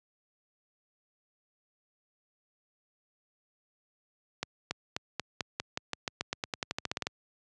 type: accelerating click train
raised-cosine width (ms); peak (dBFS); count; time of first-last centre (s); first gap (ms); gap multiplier
0.2; -14; 21; 4.43-7.069; 280; 0.91
effects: high-pass 80 Hz 12 dB/octave + resampled to 22050 Hz